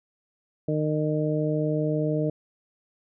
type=harmonic tone; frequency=152.9 Hz; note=D#3; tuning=30 cents flat; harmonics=1 / 2 / 3 / 4; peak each=-26 / -28 / -29 / -30 dBFS; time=0.68-2.3 s; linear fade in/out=5 ms; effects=none